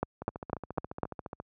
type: two click trains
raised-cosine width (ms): 1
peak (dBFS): -14 / -24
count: 5 / 18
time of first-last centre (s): 0.03-1.033 / 0.22-1.401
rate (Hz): 3.99 / 14.4
effects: high-pass 60 Hz 12 dB/octave